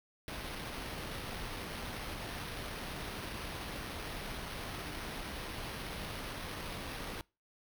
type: noise with sample-and-hold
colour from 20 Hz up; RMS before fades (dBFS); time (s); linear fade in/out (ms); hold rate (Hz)
pink; -42; 0.28-7.21; 0; 7350
effects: noise-tail reverb RT60 0.3 s tail -25 dB re dry